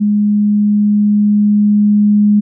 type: tone with level ramp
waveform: sine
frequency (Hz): 207.7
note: G#3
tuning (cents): 0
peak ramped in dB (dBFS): -9 to -6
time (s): 0-2.41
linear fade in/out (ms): 20
effects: none